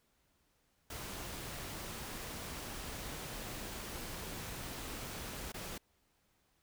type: noise with dropouts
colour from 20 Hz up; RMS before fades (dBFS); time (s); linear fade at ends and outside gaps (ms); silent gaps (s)
pink; -44; 0.9-5.78; 5; 5.521-5.541
effects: pink hiss -75 dBFS RMS until 6.62 s